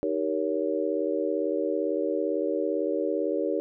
sine chord, Eb dominant seventh, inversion none, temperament just, 311.1 / 388.9 / 466.7 / 560 Hz, Eb4 / G4 / Bb4 / Db5, 0 / -14 / +2 / +18 cents, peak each -30 dBFS, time 0.03-3.6 s, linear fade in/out 0 ms, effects none

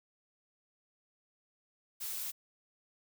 blue noise, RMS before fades -39 dBFS, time 2-2.32 s, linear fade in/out 20 ms, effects none

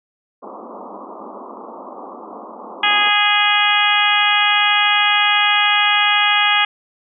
white band-pass noise, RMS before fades -34 dBFS, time 0.42-3.1 s, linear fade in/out 10 ms, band 200 to 1200 Hz, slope 96 dB/octave
harmonic tone, 413.8 Hz, G#4, 6 cents flat, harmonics 2 / 3 / 4 / 5 / 6 / 7 / 8, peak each -20 / -20 / -20 / -20 / -20 / -20 / -20 dBFS, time 2.83-6.65 s, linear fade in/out 5 ms
effects none

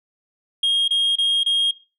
sine tone bursts, 3247 Hz, G#7, 40 cents flat, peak -13 dBFS, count 4, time 0.63-1.711 s, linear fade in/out 5 ms, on 250 ms, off 27 ms, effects noise-tail reverb RT60 0.3 s tail -21 dB re dry + tanh soft clip ceiling -15 dBFS

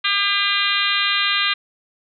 harmonic tone, 401.7 Hz, G4, 42 cents sharp, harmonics 3 / 4 / 5 / 6 / 7 / 8 / 9 / 10, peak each -25 / -25 / -25 / -25 / -25 / -25 / -25 / -25 dBFS, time 0.04-1.54 s, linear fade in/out 10 ms, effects none

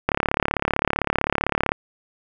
click train, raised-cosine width 0.5 ms, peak -3 dBFS, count 59, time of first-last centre 0.09-1.719 s, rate 35.6 Hz, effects none

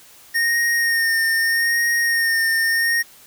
square tone with vibrato, 1842 Hz, A#6, 21 cents flat, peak -17 dBFS, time 0.34-3.03 s, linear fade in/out 20 ms, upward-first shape sine, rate 0.8 Hz, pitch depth 25 cents each way, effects white hiss -47 dBFS RMS until 3.26 s

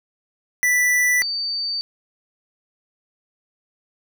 square / sine tone pair in turn, 1975.5 / 4594 Hz, B6 / D8, 0 / -39 cents, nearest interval octave + minor third, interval 1461 cents, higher second, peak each -16 / -22 dBFS, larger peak first, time 0.63-1.22 / 1.22-1.81 s, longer neither, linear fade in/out 0 ms, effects none

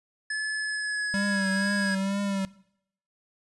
square tone with pitch glide, 1721 to 1655.7 Hz, A6 to G#6, -39 to -6 cents, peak -28 dBFS, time 0.3-1.95 s, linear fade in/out 5 ms, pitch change -67 cents, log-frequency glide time 0.56-1.56 s
square tone with vibrato, 196.7 Hz, G3, 6 cents sharp, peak -27 dBFS, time 1.14-2.45 s, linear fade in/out 0 ms, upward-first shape triangle, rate 2.1 Hz, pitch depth 47 cents each way
effects noise-tail reverb RT60 0.7 s tail -20 dB re dry + resampled to 24000 Hz

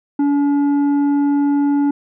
sine tone with tanh clipping, 285.5 Hz, D4, 49 cents flat, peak -14 dBFS, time 0.19-1.91 s, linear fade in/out 5 ms, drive 7 dB, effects none

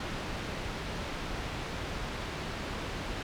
pink low-pass noise, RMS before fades -37 dBFS, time 0-3.23 s, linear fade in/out 5 ms, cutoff 3900 Hz, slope 12 dB/octave, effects none

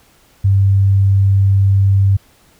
sine tone, 98 Hz, G2, in tune, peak -8 dBFS, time 0.44-2.17 s, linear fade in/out 10 ms, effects pink hiss -51 dBFS RMS until 2.59 s

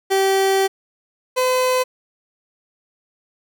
30% pulse tone pair in turn, 387.1 / 509.2 Hz, G4 / C5, -22 / -47 cents, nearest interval perfect fourth, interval 475 cents, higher second, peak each -12 / -13 dBFS, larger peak first, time 0.1-0.68 / 1.36-1.84 s, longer first, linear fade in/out 20 ms, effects none

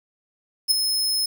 sawtooth tone with ADSR envelope, 5180 Hz, E8, 31 cents flat, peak -10 dBFS, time 0.68-1.26 s, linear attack 32 ms, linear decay 7 ms, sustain -8 dB, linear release 5 ms, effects 8-bit

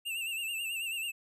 square tone with vibrato, 2723 Hz, F7, 44 cents flat, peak -34 dBFS, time 0.05-1.12 s, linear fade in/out 20 ms, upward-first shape sine, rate 9.2 Hz, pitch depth 74 cents each way, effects none

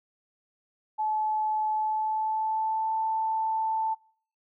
sine tone with pitch glide, 862 to 883.7 Hz, A5 to A5, -36 to +7 cents, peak -25 dBFS, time 0.98-3.95 s, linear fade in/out 20 ms, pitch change +43 cents, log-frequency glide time 1.72-2.95 s, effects noise-tail reverb RT60 0.5 s tail -24 dB re dry

